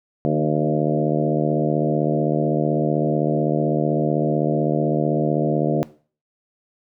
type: harmonic tone with a mistuned harmonic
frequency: 75.8 Hz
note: D#2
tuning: 45 cents flat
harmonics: 2 / 3 / 4 / 5 / 6 / 7 / 8 / 9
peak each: -22 / -24 / -25 / -26 / -27 / -27 / -28 / -29 dBFS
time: 0.25-5.83 s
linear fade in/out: 0 ms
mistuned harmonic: 4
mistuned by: +19 cents
effects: noise-tail reverb RT60 0.4 s tail -18 dB re dry